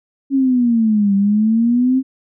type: exponential two-way sweep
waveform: sine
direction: down then up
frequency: 277.2 to 196 to 266.8 Hz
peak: -11 dBFS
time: 0.3-2.03 s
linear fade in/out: 50 ms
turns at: 1.15 s
effects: none